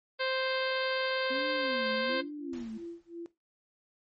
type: harmonic tone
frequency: 523.3 Hz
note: C5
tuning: in tune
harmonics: 1 / 2 / 3 / 4 / 5 / 6 / 7 / 8 / 9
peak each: -32 / -38 / -35 / -39 / -41 / -41 / -42 / -42 / -43 dBFS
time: 0.19-2.22 s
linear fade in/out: 20 ms
type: tone with vibrato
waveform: sine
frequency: 255.4 Hz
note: C4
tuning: 42 cents flat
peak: -36 dBFS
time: 1.3-2.78 s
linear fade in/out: 10 ms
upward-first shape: sine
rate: 1.2 Hz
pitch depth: 260 cents each way
type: tone with tremolo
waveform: sine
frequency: 339.5 Hz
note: F4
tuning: 49 cents flat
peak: -37 dBFS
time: 2.09-3.26 s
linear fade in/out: 0 ms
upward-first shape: sine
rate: 2.9 Hz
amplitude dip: 100%
type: noise with exponential decay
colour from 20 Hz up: pink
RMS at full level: -49 dBFS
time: 2.53-3.32 s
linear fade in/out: 2 ms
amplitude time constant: 170 ms
effects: noise-tail reverb RT60 0.2 s tail -17 dB re dry + MP3 32 kbps